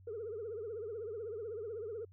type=tone with vibrato; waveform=sine; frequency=440 Hz; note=A4; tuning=in tune; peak=-38 dBFS; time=0.07-2.05 s; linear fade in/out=5 ms; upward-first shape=triangle; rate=16 Hz; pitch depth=170 cents each way; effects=tanh soft clip ceiling -35 dBFS + added 94 Hz sine -56 dBFS peak until 2.12 s